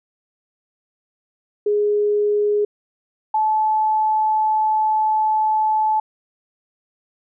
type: tone pair in turn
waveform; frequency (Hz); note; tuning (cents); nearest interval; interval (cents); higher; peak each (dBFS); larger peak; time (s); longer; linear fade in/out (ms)
sine; 415.3 / 865.6; G#4 / A5; 0 / -29; octave + minor second; 1271; second; -15; neither; 1.66-2.65 / 3.34-6; second; 5
effects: none